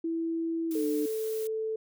sine tone with pitch glide, 329.6 to 300.5 Hz, E4 to D4, 0 to +40 cents, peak -28 dBFS, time 0.04-1.06 s, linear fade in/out 5 ms, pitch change -160 cents, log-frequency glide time 0.69-0.84 s
blue noise, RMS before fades -44 dBFS, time 0.71-1.47 s, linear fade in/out 0 ms
sine tone, 440 Hz, A4, in tune, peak -29 dBFS, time 0.75-1.76 s, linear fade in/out 5 ms
effects none

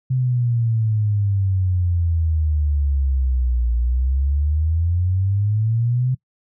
sine exponential two-way sweep, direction down then up, 130.2 to 58.2 to 130.2 Hz, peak -16 dBFS, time 0.1-6.15 s, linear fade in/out 10 ms, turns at 3.74 s, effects noise-tail reverb RT60 0.1 s tail -22 dB re dry

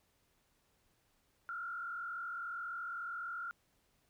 sine tone with frequency modulation, 1389 Hz, F6, 10 cents flat, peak -39 dBFS, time 1.49-3.51 s, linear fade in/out 0 ms, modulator 41.8 Hz, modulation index 1.2, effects pink hiss -75 dBFS RMS until 4.09 s

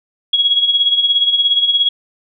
sine tone with tremolo, 3322 Hz, G#7, in tune, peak -8 dBFS, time 0.33-1.89 s, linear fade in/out 5 ms, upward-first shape sine, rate 17 Hz, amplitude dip 65%, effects none

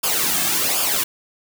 white noise with flanger, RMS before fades -20 dBFS, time 0.03-1.04 s, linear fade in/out 10 ms, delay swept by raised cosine 0.5 to 2.1 ms, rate 1.3 Hz, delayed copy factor -0.7, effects none

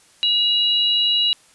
sine tone pair together, 2874 / 3917 Hz, F7 / B7, +49 / -15 cents, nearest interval perfect fourth, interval 536 cents, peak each -18 dBFS, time 0.23-1.33 s, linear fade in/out 0 ms, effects white hiss -53 dBFS RMS until 1.54 s + resampled to 24000 Hz

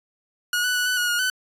sawtooth tone with pitch steps, 1449 / 1489 / 1474 / 1496 / 1451 / 1433 / 1507 Hz, F#6 / F#6 / F#6 / F#6 / F#6 / F6 / F#6, -37 / +11 / -7 / +19 / -34 / +44 / +31 cents, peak -17 dBFS, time 0.53-1.3 s, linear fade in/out 2 ms, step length 110 ms, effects resampled to 32000 Hz

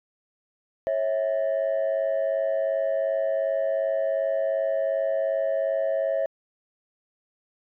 sine tone pair together, 547 / 649.7 Hz, C#5 / E5, -23 / -25 cents, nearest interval minor third, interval 298 cents, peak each -23 dBFS, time 0.87-6.26 s, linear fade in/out 0 ms, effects tanh soft clip ceiling -19 dBFS

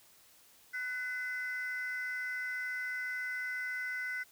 triangle ring-modulated tone, 1763 Hz, A6, 3 cents sharp, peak -29 dBFS, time 0.73-4.24 s, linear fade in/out 20 ms, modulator 269 Hz, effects tanh soft clip ceiling -29 dBFS + white hiss -62 dBFS RMS until 4.31 s

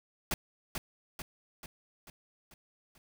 pink noise with echo, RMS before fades -31 dBFS, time 0.31-0.34 s, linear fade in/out 2 ms, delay 440 ms, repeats 6, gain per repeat -5 dB, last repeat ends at 2.98 s, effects none

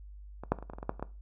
clicks, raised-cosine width 1 ms, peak -26 / -11 / -30 / -29 / -28 / -28 / -29 / -25 / -15 / -28 / -20 dBFS, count 11, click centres 0.436 / 0.52 / 0.587 / 0.626 / 0.699 / 0.735 / 0.785 / 0.829 / 0.894 / 0.996 / 1.026 s, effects noise-tail reverb RT60 0.3 s tail -18 dB re dry + added 50 Hz sine -45 dBFS peak until 1.21 s

